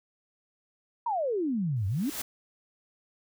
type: exponential two-way sweep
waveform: sine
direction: down then up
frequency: 980 to 91.3 to 314.7 Hz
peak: -26 dBFS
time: 1.06-2.1 s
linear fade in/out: 5 ms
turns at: 1.87 s
type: noise with exponential growth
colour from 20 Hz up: white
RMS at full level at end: -32 dBFS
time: 1.76-2.22 s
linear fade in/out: 5 ms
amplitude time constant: 100 ms
effects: none